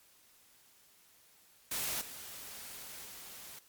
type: noise with level steps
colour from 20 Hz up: white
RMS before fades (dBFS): -36 / -47 / -49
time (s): 1.71-3.59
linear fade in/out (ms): 5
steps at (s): 2.01 / 3.05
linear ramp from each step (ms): 5
effects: white hiss -64 dBFS RMS until 3.68 s + MP3 96 kbps